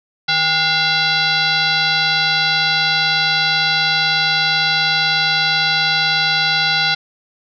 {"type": "tone with frequency modulation", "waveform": "sine", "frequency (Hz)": 2728, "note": "F7", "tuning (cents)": -41, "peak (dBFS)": -13, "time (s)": [0.28, 6.95], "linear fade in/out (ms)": 10, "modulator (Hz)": 643, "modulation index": 3, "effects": []}